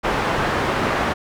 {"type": "low-pass noise", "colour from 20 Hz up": "white", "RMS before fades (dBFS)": -21, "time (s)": [0.03, 1.14], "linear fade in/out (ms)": 20, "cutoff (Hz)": 1300, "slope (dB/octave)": 12, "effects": []}